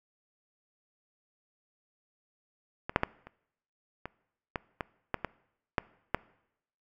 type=clicks; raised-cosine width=0.5 ms; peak=-19 / -7 / -10 / -30 / -22 / -16 / -17 / -13 / -16 / -10 / -10 dBFS; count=11; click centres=2.895 / 2.961 / 3.034 / 3.27 / 4.056 / 4.558 / 4.808 / 5.143 / 5.247 / 5.782 / 6.146 s; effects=noise-tail reverb RT60 0.8 s tail -22 dB re dry